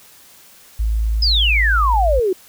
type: tone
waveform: sine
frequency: 54.7 Hz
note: A1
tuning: 9 cents flat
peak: -15 dBFS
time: 0.79-2.2 s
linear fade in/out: 10 ms
type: exponential sweep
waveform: sine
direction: down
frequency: 5160 to 354.6 Hz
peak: -14 dBFS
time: 1.22-2.33 s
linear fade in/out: 5 ms
effects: white hiss -46 dBFS RMS until 2.48 s